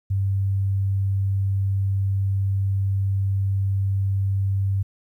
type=tone; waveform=sine; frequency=97.7 Hz; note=G2; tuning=5 cents flat; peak=-19 dBFS; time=0.1-4.83 s; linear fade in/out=10 ms; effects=10-bit